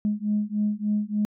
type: beating tone pair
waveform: sine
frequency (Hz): 207.7 / 211.1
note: G#3 / G#3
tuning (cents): 0 / +29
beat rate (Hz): 3.4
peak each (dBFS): -25 / -25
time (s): 0.05-1.25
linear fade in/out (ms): 0
effects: tanh soft clip ceiling -15 dBFS